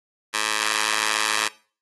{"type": "tone with high-pass filter", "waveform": "15% pulse", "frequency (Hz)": 107.4, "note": "A2", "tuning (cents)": -41, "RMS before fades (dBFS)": -24, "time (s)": [0.33, 1.49], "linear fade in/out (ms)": 20, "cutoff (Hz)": 1400, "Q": 0.73, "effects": ["noise-tail reverb RT60 0.4 s tail -21 dB re dry", "AAC 32 kbps"]}